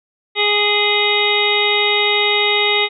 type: harmonic tone with a mistuned harmonic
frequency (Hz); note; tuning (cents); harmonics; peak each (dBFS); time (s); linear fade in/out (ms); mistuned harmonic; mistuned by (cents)
414.5; G#4; -3; 1 / 2 / 3 / 5 / 6 / 7 / 8 / 9; -20 / -23 / -27 / -18 / -24 / -24 / -27 / -18; 0.35-2.89; 50; 7; +30
effects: none